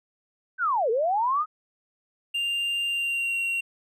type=linear two-way sweep; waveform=sine; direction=down then up; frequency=1568 to 425.8 to 1284 Hz; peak=-21 dBFS; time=0.58-1.46 s; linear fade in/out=50 ms; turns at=0.9 s
type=tone with pitch glide; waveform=triangle; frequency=2793 to 2748 Hz; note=F7 to F7; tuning=-1 to -29 cents; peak=-23 dBFS; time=2.34-3.61 s; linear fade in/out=10 ms; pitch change=-28 cents; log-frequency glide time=2.87-3.38 s
effects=none